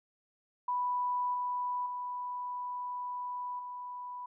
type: tone with level steps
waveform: sine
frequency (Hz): 987.8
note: B5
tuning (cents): 0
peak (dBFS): -29 / -31 / -35 / -39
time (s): 0.68-4.26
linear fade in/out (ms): 5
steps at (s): 1.34 / 1.86 / 3.59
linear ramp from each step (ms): 2
effects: none

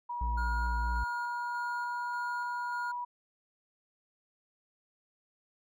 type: tone with pitch glide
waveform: sine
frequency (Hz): 963 to 972.5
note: B5 to B5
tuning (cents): -44 to -27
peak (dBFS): -34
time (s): 0.09-3.05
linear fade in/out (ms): 10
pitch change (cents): +17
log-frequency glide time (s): 1.29-2.3
type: tone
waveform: triangle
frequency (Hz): 58.9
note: A#1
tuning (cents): +19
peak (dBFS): -28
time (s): 0.21-1.04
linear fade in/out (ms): 5
type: tone with tremolo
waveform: triangle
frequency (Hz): 1425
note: F6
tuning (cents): +34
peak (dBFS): -34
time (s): 0.37-2.92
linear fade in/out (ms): 10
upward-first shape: square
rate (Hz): 1.7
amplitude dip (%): 25
effects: none

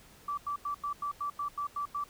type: tone bursts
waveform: sine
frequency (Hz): 1160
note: D6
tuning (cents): -22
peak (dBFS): -31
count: 10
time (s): 0.28-2.04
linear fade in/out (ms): 5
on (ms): 95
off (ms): 90
effects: pink hiss -57 dBFS RMS until 2.09 s

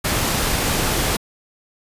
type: noise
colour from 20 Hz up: pink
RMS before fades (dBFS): -20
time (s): 0.04-1.17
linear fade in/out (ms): 10
effects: resampled to 32000 Hz

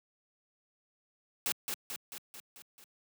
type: noise with echo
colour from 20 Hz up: white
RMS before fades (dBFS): -32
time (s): 1.46-1.52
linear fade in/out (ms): 0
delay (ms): 220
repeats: 6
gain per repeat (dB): -4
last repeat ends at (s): 2.84
effects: high-pass 150 Hz 12 dB/octave

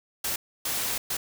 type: noise bursts at uneven times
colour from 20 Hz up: white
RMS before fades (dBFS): -29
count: 3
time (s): 0.24-0.36 / 0.65-0.98 / 1.1-1.17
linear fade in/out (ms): 5
effects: none

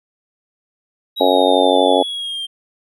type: exponential sweep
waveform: triangle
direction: down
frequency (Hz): 3858 to 3161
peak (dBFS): -21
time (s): 1.16-2.47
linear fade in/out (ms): 20
type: harmonic tone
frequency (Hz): 92.3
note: F#2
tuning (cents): -4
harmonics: 3 / 4 / 5 / 6 / 7 / 8 / 9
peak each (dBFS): -19 / -21 / -18 / -17 / -18 / -21 / -18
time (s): 1.2-2.03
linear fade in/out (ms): 10
effects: none

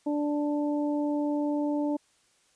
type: harmonic tone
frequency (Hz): 293.7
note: D4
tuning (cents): 0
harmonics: 1 / 2 / 3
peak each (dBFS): -26 / -33 / -38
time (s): 0.06-1.97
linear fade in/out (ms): 10
effects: white hiss -66 dBFS RMS until 2.55 s + resampled to 22050 Hz

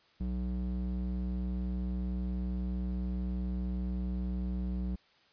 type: tone with band-pass filter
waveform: square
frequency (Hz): 61.74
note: B1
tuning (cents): 0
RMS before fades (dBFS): -34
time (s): 0.2-4.96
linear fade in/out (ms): 10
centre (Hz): 130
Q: 4.9
effects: white hiss -65 dBFS RMS until 5.32 s + resampled to 11025 Hz

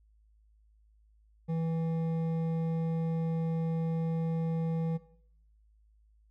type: tone with hard clipping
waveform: triangle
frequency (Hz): 163.6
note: E3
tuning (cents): -13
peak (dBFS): -31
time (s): 1.48-4.98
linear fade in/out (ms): 20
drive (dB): 13
effects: noise-tail reverb RT60 0.7 s tail -18 dB re dry + added 53 Hz sine -61 dBFS peak until 6.3 s

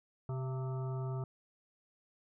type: harmonic tone with a mistuned harmonic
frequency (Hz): 130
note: C3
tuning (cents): -11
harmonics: 1 / 3 / 5 / 7 / 9 / 10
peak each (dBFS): -35 / -45 / -49 / -52 / -54 / -55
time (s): 0.29-1.24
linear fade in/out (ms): 2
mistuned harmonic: 5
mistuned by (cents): +50
effects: none

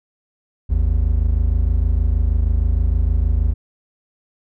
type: tone pair together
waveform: triangle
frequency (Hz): 53.21 / 79.6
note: G#1 / D#2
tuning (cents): +43 / +40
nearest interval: perfect fifth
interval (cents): 697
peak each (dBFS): -14 / -16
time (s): 0.69-3.54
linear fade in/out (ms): 20
effects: none

